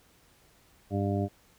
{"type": "harmonic tone", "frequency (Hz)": 100, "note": "G2", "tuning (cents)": 35, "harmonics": [1, 2, 3, 4, 6, 7], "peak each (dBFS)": [-29, -32, -34, -35, -37, -37], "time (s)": [0.9, 1.29], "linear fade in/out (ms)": 50, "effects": ["pink hiss -62 dBFS RMS until 1.58 s"]}